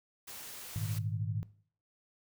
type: noise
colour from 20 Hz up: white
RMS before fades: -46 dBFS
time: 0.27-0.99 s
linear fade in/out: 10 ms
type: chord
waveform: sine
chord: Ab suspended second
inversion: none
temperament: just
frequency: 103.83 / 116.8 / 155.74 Hz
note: Ab2 / Bb2 / Eb3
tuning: 0 / +4 / +2 cents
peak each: -35 / -39 / -39 dBFS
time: 0.76-1.43 s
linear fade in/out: 0 ms
effects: noise-tail reverb RT60 0.5 s tail -18 dB re dry